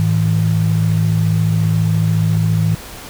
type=tone pair together; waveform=sine; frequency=107.3 / 161.7 Hz; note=A2 / E3; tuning=-43 / -33 cents; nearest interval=perfect fifth; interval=710 cents; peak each=-14 dBFS; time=0-2.75 s; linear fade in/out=0 ms; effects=tanh soft clip ceiling -4 dBFS + pink hiss -33 dBFS RMS until 3.09 s